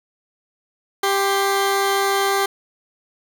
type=tone pair together; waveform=15% pulse; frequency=394.1 / 1052.1 Hz; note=G4 / C6; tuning=+9 / +9 cents; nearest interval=octave + perfect fourth; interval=1700 cents; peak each=-11 / -21 dBFS; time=1.03-2.46 s; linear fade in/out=5 ms; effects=none